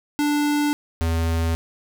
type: tone pair in turn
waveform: square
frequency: 293.7 / 82.42 Hz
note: D4 / E2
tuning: 0 / 0 cents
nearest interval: octave + minor seventh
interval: 2200 cents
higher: first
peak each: -19 / -20 dBFS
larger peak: first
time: 0.19-0.73 / 1.01-1.55 s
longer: neither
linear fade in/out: 0 ms
effects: none